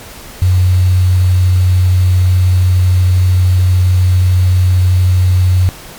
sine tone with quantisation, 91.3 Hz, F#2, 23 cents flat, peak -6 dBFS, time 0.42-5.69 s, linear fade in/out 0 ms, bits 5, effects pink hiss -32 dBFS RMS until 5.98 s + MP3 96 kbps

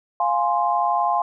sine chord, F minor, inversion none, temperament equal, 698.5 / 830.6 / 1046.5 Hz, F5 / Ab5 / C6, 0 / 0 / 0 cents, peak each -22 dBFS, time 0.2-1.22 s, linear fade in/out 2 ms, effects none

